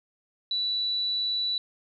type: tone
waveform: sine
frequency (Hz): 3951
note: B7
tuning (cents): 0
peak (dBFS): -25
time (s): 0.51-1.58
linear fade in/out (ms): 2
effects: none